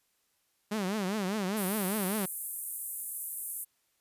sawtooth tone with vibrato, 200 Hz, G3, 35 cents sharp, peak -26 dBFS, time 0.71-2.26 s, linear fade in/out 10 ms, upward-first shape triangle, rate 5 Hz, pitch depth 200 cents each way
pink high-pass noise, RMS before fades -36 dBFS, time 1.56-3.65 s, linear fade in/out 20 ms, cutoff 8900 Hz, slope 48 dB/octave
effects white hiss -74 dBFS RMS until 4 s + resampled to 32000 Hz

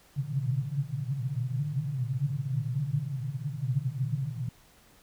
pink band-pass noise, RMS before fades -31 dBFS, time 0.16-4.49 s, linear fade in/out 5 ms, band 120 to 150 Hz, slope 96 dB/octave, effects pink hiss -59 dBFS RMS until 5.02 s

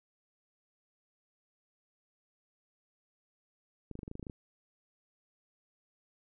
clicks, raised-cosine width 3 ms, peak -29 dBFS, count 11, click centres 3.913 / 3.954 / 3.991 / 4.032 / 4.079 / 4.114 / 4.154 / 4.196 / 4.228 / 4.268 / 4.298 s, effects none

